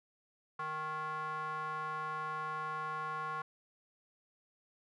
square tone with band-pass filter, 155.56 Hz, D#3, in tune, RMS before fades -39 dBFS, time 0.59-3.42 s, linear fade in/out 5 ms, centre 1200 Hz, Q 7.4, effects none

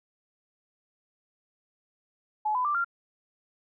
sine tone with pitch steps, 853 / 1002.7 / 1178.8 / 1385.7 Hz, G#5 / B5 / D6 / F6, +46 / +26 / +6 / -14 cents, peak -24 dBFS, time 2.45-2.846 s, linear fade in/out 10 ms, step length 99 ms, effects none

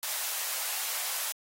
white high-pass noise, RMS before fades -33 dBFS, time 0.03-1.32 s, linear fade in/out 0 ms, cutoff 610 Hz, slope 24 dB/octave, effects AAC 48 kbps

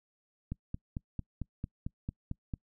click train, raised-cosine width 5 ms, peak -23 dBFS, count 10, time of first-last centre 0.52-2.538 s, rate 4.46 Hz, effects noise-tail reverb RT60 0.1 s tail -26 dB re dry

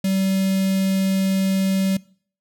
square tone with notch filter, 191.8 Hz, G3, 37 cents flat, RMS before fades -20 dBFS, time 0.04-1.97 s, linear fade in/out 5 ms, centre 1100 Hz, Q 0.61, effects noise-tail reverb RT60 0.5 s tail -22 dB re dry

